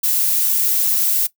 violet noise, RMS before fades -17 dBFS, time 0.03-1.27 s, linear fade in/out 10 ms, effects noise-tail reverb RT60 0.1 s tail -17 dB re dry

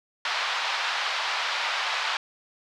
pink band-pass noise, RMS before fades -28 dBFS, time 0.25-2.17 s, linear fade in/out 2 ms, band 820 to 4600 Hz, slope 24 dB/octave, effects none

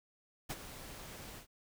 pink noise with ADSR envelope, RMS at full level -38 dBFS, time 0.49-1.47 s, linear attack 18 ms, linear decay 37 ms, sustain -11 dB, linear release 100 ms, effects none

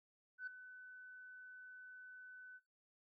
sine tone with ADSR envelope, 1504 Hz, F#6, 28 cents sharp, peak -40 dBFS, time 0.38-2.6 s, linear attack 91 ms, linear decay 6 ms, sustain -13 dB, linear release 40 ms, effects noise-tail reverb RT60 0.2 s tail -19 dB re dry + tanh soft clip ceiling -37 dBFS

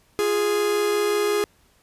45% pulse tone pair together, 349.2 / 414.7 Hz, F4 / G#4, 0 / -3 cents, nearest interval minor third, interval 297 cents, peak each -28 / -20 dBFS, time 0.19-1.44 s, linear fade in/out 0 ms, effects pink hiss -60 dBFS RMS until 1.82 s + resampled to 32000 Hz

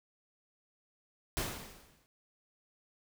pink noise with exponential decay, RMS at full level -33 dBFS, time 1.37-2.06 s, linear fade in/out 0 ms, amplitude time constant 150 ms, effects none

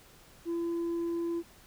sine tone, 338.5 Hz, E4, 46 cents sharp, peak -27 dBFS, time 0.45-1.43 s, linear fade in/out 50 ms, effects tanh soft clip ceiling -29 dBFS + pink hiss -57 dBFS RMS until 1.66 s

